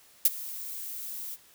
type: noise with ADSR envelope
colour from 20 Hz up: violet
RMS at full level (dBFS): -17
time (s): 0.25-1.37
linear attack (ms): 5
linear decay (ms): 30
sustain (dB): -21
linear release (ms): 38
effects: white hiss -58 dBFS RMS until 1.54 s